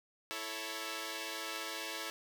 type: chord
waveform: 5% pulse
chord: A major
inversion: second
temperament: equal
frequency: 329.6 / 440 / 554.4 Hz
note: E4 / A4 / C#5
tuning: 0 / 0 / 0 cents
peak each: -32 dBFS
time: 0.31-2.1 s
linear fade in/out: 0 ms
effects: none